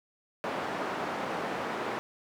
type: band-pass noise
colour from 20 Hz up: white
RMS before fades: -34 dBFS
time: 0.44-1.99 s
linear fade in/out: 0 ms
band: 200 to 1100 Hz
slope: 12 dB/octave
effects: none